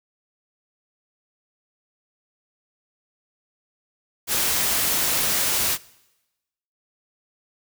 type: noise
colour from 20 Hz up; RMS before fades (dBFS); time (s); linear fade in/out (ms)
white; -22; 4.27-5.78; 50
effects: noise-tail reverb RT60 1.0 s tail -22 dB re dry